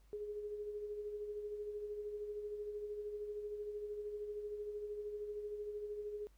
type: tone with tremolo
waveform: sine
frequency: 417 Hz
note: G#4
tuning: 7 cents sharp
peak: -39 dBFS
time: 0.13-6.27 s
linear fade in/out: 0 ms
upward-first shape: sine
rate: 13 Hz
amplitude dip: 45%
effects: added 50 Hz sine -63 dBFS peak until 6.37 s + pink hiss -75 dBFS RMS until 6.37 s